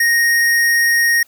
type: tone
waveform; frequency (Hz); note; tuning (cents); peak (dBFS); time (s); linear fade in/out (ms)
square; 1864.7; A#6; 0; -12; 0-1.23; 5
effects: white hiss -53 dBFS RMS until 1.27 s